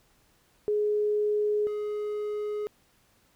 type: tone pair in turn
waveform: sine / triangle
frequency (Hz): 419.2 / 419.2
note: G#4 / G#4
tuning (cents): +16 / +16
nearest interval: unison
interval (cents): 0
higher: neither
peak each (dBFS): -23 / -27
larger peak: first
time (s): 0.68-1.67 / 1.67-2.67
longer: second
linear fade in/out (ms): 0
effects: pink hiss -65 dBFS RMS until 3.35 s